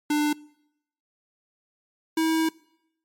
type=tone pair in turn; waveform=square; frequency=297.9 / 321.8 Hz; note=D4 / E4; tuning=+25 / -42 cents; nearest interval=minor second; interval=133 cents; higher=second; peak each=-21 dBFS; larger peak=neither; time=0.1-0.33 / 2.17-2.49 s; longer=second; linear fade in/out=5 ms; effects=noise-tail reverb RT60 0.8 s tail -24 dB re dry + MP3 64 kbps